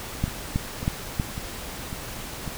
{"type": "two click trains", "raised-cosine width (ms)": 5, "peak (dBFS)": [-19, -10], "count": [5, 4], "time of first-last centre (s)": [[0.28, 2.478], [0.24, 1.198]], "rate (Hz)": [1.82, 3.13], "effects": ["pink hiss -36 dBFS RMS until 2.57 s"]}